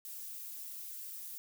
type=noise with flanger; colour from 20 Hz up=violet; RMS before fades=-45 dBFS; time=0.05-1.38 s; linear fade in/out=0 ms; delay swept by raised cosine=1.6 to 6.6 ms; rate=2.7 Hz; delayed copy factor=+0.9; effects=none